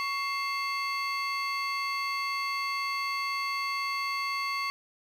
triangle tone cluster, 1115 / 2116 / 2655 / 4469 Hz, C#6 / C7 / E7 / C#8, +10 / +19 / +12 / +13 cents, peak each -30 / -32 / -39 / -36 dBFS, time 0-4.7 s, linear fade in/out 0 ms, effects none

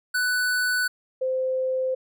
square / sine tone pair in turn, 1491 / 518.5 Hz, F#6 / C5, +13 / -16 cents, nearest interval octave + tritone, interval 1829 cents, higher first, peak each -22 dBFS, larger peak neither, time 0.14-0.88 / 1.21-1.95 s, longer neither, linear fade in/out 10 ms, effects none

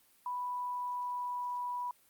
sine tone with pitch glide, 987.8 to 981 Hz, B5 to B5, 0 to -12 cents, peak -34 dBFS, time 0.26-1.91 s, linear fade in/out 2 ms, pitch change -12 cents, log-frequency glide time 0.49-1.63 s, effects white hiss -66 dBFS RMS until 2.09 s + Opus 32 kbps

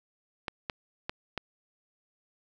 clicks, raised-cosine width 0.3 ms, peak -16 dBFS, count 4, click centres 0.482 / 0.698 / 1.095 / 1.377 s, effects none

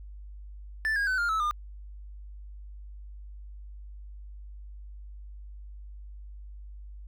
triangle tone with pitch steps, 1760 / 1632.7 / 1514.6 / 1405 / 1303.4 / 1209.1 Hz, A6 / G#6 / F#6 / F6 / E6 / D#6, 0 / -30 / +40 / +10 / -20 / -50 cents, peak -23 dBFS, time 0.85-1.51 s, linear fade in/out 0 ms, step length 110 ms, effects added 50 Hz sine -41 dBFS peak until 7.07 s

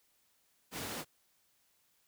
pink high-pass noise, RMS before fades -41 dBFS, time 0.71-1.05 s, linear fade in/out 50 ms, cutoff 130 Hz, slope 12 dB/octave, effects white hiss -73 dBFS RMS until 2.07 s

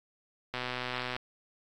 click train, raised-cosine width 0.3 ms, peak -18 dBFS, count 79, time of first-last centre 0.54-1.164 s, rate 125 Hz, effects AAC 64 kbps

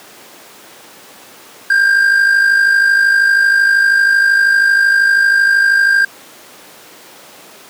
triangle tone with amplitude modulation, 1595 Hz, G6, 30 cents sharp, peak -4 dBFS, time 1.7-6.05 s, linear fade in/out 5 ms, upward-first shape sine, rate 52.8 Hz, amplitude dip 50%, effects pink hiss -38 dBFS RMS until 7.69 s + high-pass 300 Hz 12 dB/octave

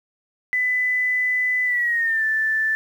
sine tone with pitch glide, 2000 to 1761.3 Hz, B6 to A6, +21 to +1 cents, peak -18 dBFS, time 0.53-2.75 s, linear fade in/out 0 ms, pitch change -220 cents, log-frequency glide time 1.65-2.24 s, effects 8-bit

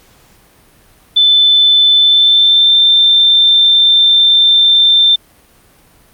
sine tone with pitch glide, 3520 to 3571 Hz, A7 to A7, 0 to +25 cents, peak -5 dBFS, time 1.16-5.16 s, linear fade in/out 10 ms, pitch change +25 cents, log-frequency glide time 1.96-2.76 s, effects pink hiss -47 dBFS RMS until 6.13 s + Opus 48 kbps

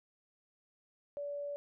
sine tone, 575 Hz, D5, 37 cents flat, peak -37 dBFS, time 1.17-1.56 s, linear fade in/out 0 ms, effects none

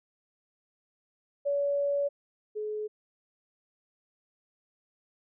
sine tone pair in turn, 568 / 425.5 Hz, C#5 / G#4, +42 / +42 cents, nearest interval perfect fourth, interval 500 cents, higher first, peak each -25 / -31 dBFS, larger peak first, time 1.45-2.09 / 2.55-2.88 s, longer first, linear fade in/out 20 ms, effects none

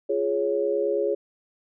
sine chord, Db major, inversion first, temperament just, 346.5 / 415.8 / 554.4 Hz, F4 / Ab4 / Db5, -14 / +2 / 0 cents, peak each -29 / -24 / -26 dBFS, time 0.09-1.15 s, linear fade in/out 10 ms, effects none

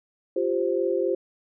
sine chord, F suspended second, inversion none, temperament just, 349.2 / 392.9 / 523.8 Hz, F4 / G4 / C5, 0 / +4 / +2 cents, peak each -26 dBFS, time 0.36-1.15 s, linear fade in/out 5 ms, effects none

